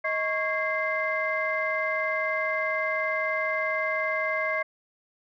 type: tone cluster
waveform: sine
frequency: 630 / 1105 / 1631 / 2082 Hz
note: D#5 / C#6 / G#6 / C7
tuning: +21 / -6 / -32 / -9 cents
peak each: -29 / -32 / -32 / -28 dBFS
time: 0.04-4.63 s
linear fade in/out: 10 ms
effects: tanh soft clip ceiling -15 dBFS